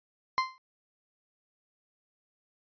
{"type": "tone with exponential decay", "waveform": "35% pulse", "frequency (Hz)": 1042, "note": "C6", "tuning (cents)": -7, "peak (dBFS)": -19, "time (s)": [0.38, 0.58], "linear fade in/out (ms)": 0, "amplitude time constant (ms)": 43, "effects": ["resampled to 11025 Hz"]}